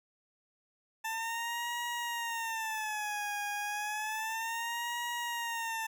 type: tone with vibrato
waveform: 20% pulse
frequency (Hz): 885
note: A5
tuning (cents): +10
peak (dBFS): -29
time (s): 1.04-5.87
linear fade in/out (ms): 10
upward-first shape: sine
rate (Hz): 0.31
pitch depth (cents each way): 130
effects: none